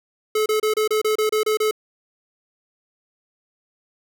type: tone bursts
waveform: square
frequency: 430.7 Hz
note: A4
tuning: 37 cents flat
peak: -18 dBFS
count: 10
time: 0.35-1.711 s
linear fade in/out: 5 ms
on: 110 ms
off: 29 ms
effects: none